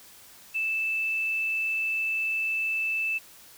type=tone; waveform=sine; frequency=2637 Hz; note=E7; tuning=in tune; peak=-25 dBFS; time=0.54-3.19 s; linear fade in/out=20 ms; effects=white hiss -51 dBFS RMS until 3.57 s